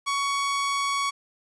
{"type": "tone", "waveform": "sawtooth", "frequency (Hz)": 1119, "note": "C#6", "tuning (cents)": 16, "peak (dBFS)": -20, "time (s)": [0.06, 1.11], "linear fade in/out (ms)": 20, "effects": ["resampled to 22050 Hz", "9-bit"]}